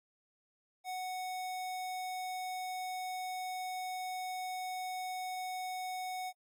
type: tone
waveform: square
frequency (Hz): 740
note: F#5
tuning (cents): 0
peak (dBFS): -38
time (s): 0.84-6.33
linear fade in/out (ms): 50
effects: AAC 64 kbps